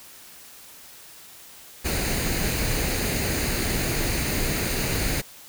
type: noise with comb filter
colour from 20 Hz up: pink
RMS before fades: -25 dBFS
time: 1.84-5.22 s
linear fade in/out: 20 ms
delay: 0.45 ms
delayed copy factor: +0.5
effects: white hiss -46 dBFS RMS until 5.48 s